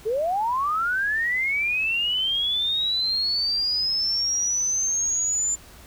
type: linear sweep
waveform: sine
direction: up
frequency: 409.5 to 7170 Hz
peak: -21 dBFS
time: 0.05-5.56 s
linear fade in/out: 20 ms
effects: added 60 Hz sine -51 dBFS peak until 5.86 s + pink hiss -48 dBFS RMS until 5.86 s